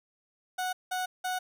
30% pulse tone bursts, 737 Hz, F#5, 7 cents flat, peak -27 dBFS, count 3, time 0.58-1.39 s, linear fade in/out 10 ms, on 150 ms, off 180 ms, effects none

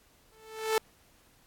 sawtooth tone with exponential growth, 440 Hz, A4, in tune, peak -18 dBFS, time 0.32-0.78 s, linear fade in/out 2 ms, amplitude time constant 100 ms, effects pink hiss -63 dBFS RMS until 1.46 s + AAC 64 kbps

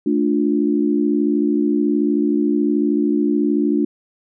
sine chord, D minor, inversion second, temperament just, 220.2 / 293.7 / 352.4 Hz, A3 / D4 / F4, +2 / 0 / +16 cents, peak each -20 / -17 / -21 dBFS, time 0.06-3.85 s, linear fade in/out 5 ms, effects none

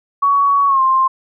sine tone with pitch glide, 1123 to 1053.9 Hz, C#6 to C6, +22 to +12 cents, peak -10 dBFS, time 0.22-1.08 s, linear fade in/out 10 ms, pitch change -110 cents, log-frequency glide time 0.67-0.81 s, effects none

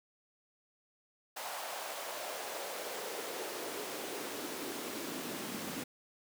pink noise with high-pass filter sweep, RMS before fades -41 dBFS, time 1.36-5.84 s, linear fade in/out 10 ms, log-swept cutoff 760 to 220 Hz, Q 2.3, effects none

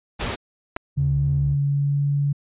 pink noise, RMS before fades -26 dBFS, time 0.19-0.36 s, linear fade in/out 20 ms
clicks, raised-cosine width 0.5 ms, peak -14 / -14 dBFS, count 2, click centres 0.764 / 0.767 s
triangle tone with vibrato, 73.42 Hz, D2, in tune, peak -24 dBFS, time 0.96-1.57 s, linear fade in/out 50 ms, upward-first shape sine, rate 3.4 Hz, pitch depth 160 cents each way
sine tone with pitch glide, 140 to 142.53 Hz, C#3 to C#3, +18 to +49 cents, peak -18 dBFS, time 0.97-2.33 s, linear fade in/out 10 ms, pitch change +31 cents, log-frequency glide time 1.23-2.03 s
effects resampled to 8000 Hz

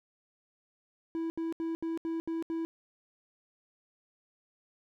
triangle tone bursts, 328.3 Hz, E4, 7 cents flat, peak -29 dBFS, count 7, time 1.15-2.65 s, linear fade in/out 0 ms, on 150 ms, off 75 ms, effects none

